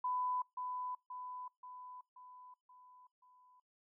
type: tone with echo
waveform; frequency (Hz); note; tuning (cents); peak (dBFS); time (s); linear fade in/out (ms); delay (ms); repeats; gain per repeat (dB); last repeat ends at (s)
sine; 1000; B5; +21; -34; 0.04-0.42; 5; 530; 6; -5; 3.6
effects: noise-tail reverb RT60 0.2 s tail -24 dB re dry